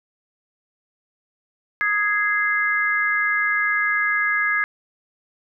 sine chord, Ab major, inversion second, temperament just, 1245.9 / 1661.2 / 2077 Hz, Eb6 / Ab6 / C7, +2 / 0 / -13 cents, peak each -26 / -20 / -23 dBFS, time 1.81-4.64 s, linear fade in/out 0 ms, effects none

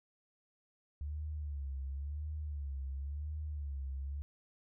sine tone with vibrato, 71.7 Hz, D2, 41 cents flat, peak -37 dBFS, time 1.01-4.22 s, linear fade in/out 0 ms, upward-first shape sine, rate 0.95 Hz, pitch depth 110 cents each way, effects none

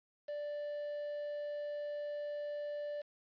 triangle tone with quantisation, 587.3 Hz, D5, in tune, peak -36 dBFS, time 0.28-3.02 s, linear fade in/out 10 ms, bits 9, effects resampled to 11025 Hz

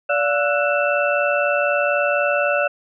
sine tone cluster, 580 / 704 / 1331 / 1472 / 2663 Hz, D5 / F5 / E6 / F#6 / E7, -22 / +14 / +16 / -9 / +17 cents, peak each -19 / -26 / -26 / -23 / -24 dBFS, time 0.09-2.68 s, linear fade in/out 10 ms, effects none

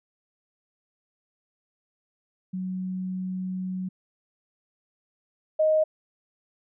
sine tone pair in turn, 185.5 / 623.9 Hz, F#3 / D#5, +5 / +5 cents, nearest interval octave + major sixth, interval 2100 cents, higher second, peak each -28 / -18 dBFS, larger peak second, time 2.53-3.89 / 5.59-5.84 s, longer first, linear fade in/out 10 ms, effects none

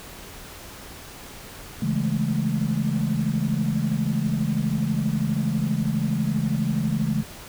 sine chord, A major seventh, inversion first, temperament equal, 138.59 / 164.81 / 207.7 / 220 Hz, C#3 / E3 / G#3 / A3, 0 / 0 / 0 / 0 cents, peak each -26 dBFS, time 1.82-7.23 s, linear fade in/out 5 ms, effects tanh soft clip ceiling -12 dBFS + pink hiss -41 dBFS RMS until 7.48 s

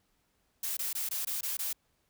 blue noise bursts, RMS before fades -34 dBFS, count 7, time 0.63-1.73 s, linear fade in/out 5 ms, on 140 ms, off 20 ms, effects pink hiss -74 dBFS RMS until 2.09 s

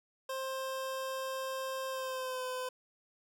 25% pulse tone with pitch glide, 528 to 508.8 Hz, C5 to C5, +16 to -48 cents, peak -32 dBFS, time 0.29-2.69 s, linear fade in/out 5 ms, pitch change -64 cents, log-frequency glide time 1.89-2.44 s, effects none

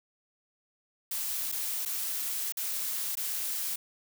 blue noise with dropouts, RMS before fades -33 dBFS, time 1.11-3.76 s, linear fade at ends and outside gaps 5 ms, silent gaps 1.518-1.522 / 1.852-1.858 / 2.523-2.57 / 3.154-3.17 s, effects none

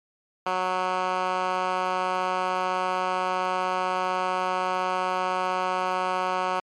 10% pulse tone with band-pass filter, 184.3 Hz, F#3, 7 cents flat, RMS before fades -26 dBFS, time 0.46-6.6 s, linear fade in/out 5 ms, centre 1200 Hz, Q 1.1, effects MP3 64 kbps

